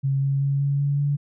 sine tone with pitch steps, 136.6 / 137.95 / 139.31 / 140.68 / 142.07 / 143.47 Hz, C#3 / C#3 / C#3 / C#3 / C#3 / D3, -25 / -8 / +9 / +26 / +43 / -40 cents, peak -19 dBFS, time 0.03-1.17 s, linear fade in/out 20 ms, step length 190 ms, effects none

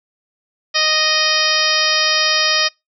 harmonic tone, 621 Hz, D#5, 3 cents flat, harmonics 1 / 2 / 3 / 4 / 5 / 6 / 7 / 8 / 9, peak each -25 / -23 / -21 / -22 / -22 / -23 / -24 / -19 / -22 dBFS, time 0.74-2.69 s, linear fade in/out 20 ms, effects noise-tail reverb RT60 0.2 s tail -26 dB re dry

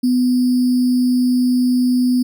sine tone with sample-and-hold, 250 Hz, B3, 21 cents sharp, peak -12 dBFS, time 0.03-2.23 s, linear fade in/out 10 ms, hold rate 4900 Hz, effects none

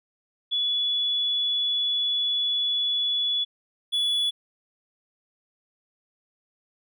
sine / triangle tone pair in turn, 3416 / 3416 Hz, G#7 / G#7, +48 / +48 cents, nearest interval unison, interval 0 cents, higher neither, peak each -22 / -20 dBFS, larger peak second, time 0.51-3.45 / 3.92-4.31 s, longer first, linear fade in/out 20 ms, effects none

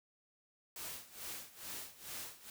white noise with tremolo, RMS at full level -44 dBFS, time 0.76-2.5 s, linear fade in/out 2 ms, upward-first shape sine, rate 2.3 Hz, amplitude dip 85%, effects none

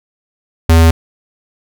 square tone, 82.1 Hz, E2, 6 cents flat, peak -5 dBFS, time 0.69-0.91 s, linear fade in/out 5 ms, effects none

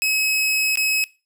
sawtooth tone with dropouts, 2561 Hz, D#7, 49 cents sharp, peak -15 dBFS, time 0.02-1.04 s, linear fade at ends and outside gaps 0 ms, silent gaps 0.756-0.773 s, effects noise-tail reverb RT60 0.3 s tail -21 dB re dry

